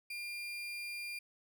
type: tone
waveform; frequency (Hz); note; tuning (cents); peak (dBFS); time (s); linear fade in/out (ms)
35% pulse; 2400; D7; +37; -38; 0.1-1.19; 5
effects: none